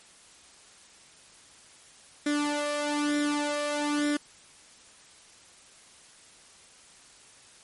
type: tone with flanger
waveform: sawtooth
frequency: 293.7 Hz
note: D4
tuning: in tune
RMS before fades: -28 dBFS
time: 2.26-4.17 s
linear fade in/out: 5 ms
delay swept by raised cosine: 0.54 to 1.64 ms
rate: 1.1 Hz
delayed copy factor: +0.75
effects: white hiss -54 dBFS RMS until 7.63 s + MP3 48 kbps